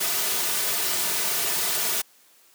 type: noise with comb filter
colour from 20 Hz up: white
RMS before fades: -25 dBFS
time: 0-2.02 s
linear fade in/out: 10 ms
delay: 3.7 ms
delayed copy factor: -0.6
effects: white hiss -57 dBFS RMS until 2.54 s + high-pass 200 Hz 12 dB/octave